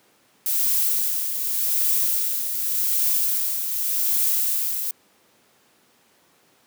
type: noise with tremolo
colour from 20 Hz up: violet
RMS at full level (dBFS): -20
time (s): 0.46-4.91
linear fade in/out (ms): 2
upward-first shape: triangle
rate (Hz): 0.86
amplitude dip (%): 55
effects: pink hiss -59 dBFS RMS until 6.66 s + high-pass 200 Hz 12 dB/octave